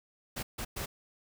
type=noise bursts at uneven times; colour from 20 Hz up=pink; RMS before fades=-37 dBFS; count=3; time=0.36-0.43 / 0.58-0.65 / 0.76-0.86 s; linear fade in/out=10 ms; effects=none